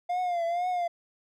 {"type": "tone with vibrato", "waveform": "triangle", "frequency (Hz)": 701, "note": "F5", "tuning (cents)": 6, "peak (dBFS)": -24, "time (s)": [0.09, 0.88], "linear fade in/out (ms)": 10, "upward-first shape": "triangle", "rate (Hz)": 2.1, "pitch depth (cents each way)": 85, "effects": []}